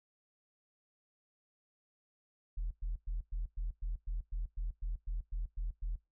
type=tone bursts; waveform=sine; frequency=40.8 Hz; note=E1; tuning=17 cents flat; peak=-32 dBFS; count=14; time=2.57-5.96 s; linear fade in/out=10 ms; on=140 ms; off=110 ms; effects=noise-tail reverb RT60 0.2 s tail -20 dB re dry + tanh soft clip ceiling -31 dBFS